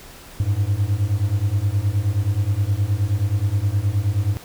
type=beating tone pair; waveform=triangle; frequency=96.1 / 105.6 Hz; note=G2 / G#2; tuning=-34 / +29 cents; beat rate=9.5 Hz; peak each=-19 / -18 dBFS; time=0.4-4.37 s; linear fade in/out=0 ms; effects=pink hiss -42 dBFS RMS until 4.44 s

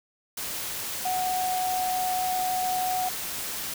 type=tone in noise; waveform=sine; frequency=738 Hz; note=F#5; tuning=5 cents flat; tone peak=-25 dBFS; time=1.05-3.09 s; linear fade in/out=5 ms; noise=white; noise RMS=-33 dBFS; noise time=0.37-3.74 s; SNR=+5 dB; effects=none

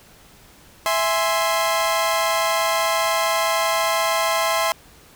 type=chord; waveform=sawtooth; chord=E augmented; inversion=none; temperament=equal; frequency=659.3 / 830.6 / 1046.5 Hz; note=E5 / G#5 / B#5; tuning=0 / 0 / 0 cents; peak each=-18 / -22 / -18 dBFS; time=0.86-4.72 s; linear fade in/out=0 ms; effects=pink hiss -49 dBFS RMS until 5.15 s

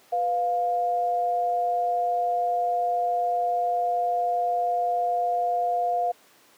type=tone pair together; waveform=sine; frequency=493.9 / 703.5 Hz; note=B4 / F5; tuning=0 / +12 cents; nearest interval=tritone; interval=612 cents; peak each=-30 / -22 dBFS; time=0.12-6.12 s; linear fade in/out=10 ms; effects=pink hiss -56 dBFS RMS until 6.57 s + high-pass 300 Hz 12 dB/octave

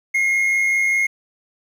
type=tone pair together; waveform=triangle; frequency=2041 / 2146 Hz; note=C7 / C7; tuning=-44 / +43 cents; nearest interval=minor second; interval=87 cents; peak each=-26 / -14 dBFS; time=0.14-1.07 s; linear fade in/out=10 ms; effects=9-bit

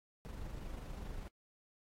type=noise with amplitude modulation; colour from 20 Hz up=brown; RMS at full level=-43 dBFS; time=0.25-1.28 s; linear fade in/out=0 ms; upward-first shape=sine; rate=24.9 Hz; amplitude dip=40%; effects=AAC 48 kbps

